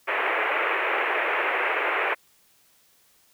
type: band-pass noise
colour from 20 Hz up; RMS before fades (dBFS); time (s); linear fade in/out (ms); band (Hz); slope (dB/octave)
white; -25; 0.07-2.15; 20; 360 to 2500; 48
effects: white hiss -61 dBFS RMS until 3.33 s